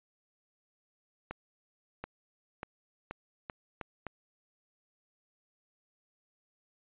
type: accelerating click train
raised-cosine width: 0.5 ms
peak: -23 dBFS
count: 7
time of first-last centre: 1.31-4.067 s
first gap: 730 ms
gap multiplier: 0.81
effects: resampled to 8000 Hz